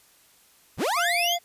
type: linear sweep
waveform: 35% pulse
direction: up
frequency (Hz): 30.87 to 3520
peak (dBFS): -21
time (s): 0.77-1.38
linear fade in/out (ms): 50
type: harmonic tone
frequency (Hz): 695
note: F5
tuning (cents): -9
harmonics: 1 / 3 / 5 / 7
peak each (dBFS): -26 / -36 / -40 / -43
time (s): 0.96-1.39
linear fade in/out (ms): 20
effects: white hiss -58 dBFS RMS until 1.44 s + resampled to 32000 Hz